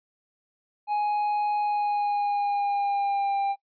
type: tone with pitch glide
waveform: triangle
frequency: 833 to 794.5 Hz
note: G#5 to G5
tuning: +5 to +23 cents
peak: -21 dBFS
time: 0.87-3.56 s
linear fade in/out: 50 ms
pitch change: -82 cents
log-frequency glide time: 1.59-3.38 s
effects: noise-tail reverb RT60 0.1 s tail -24 dB re dry + resampled to 11025 Hz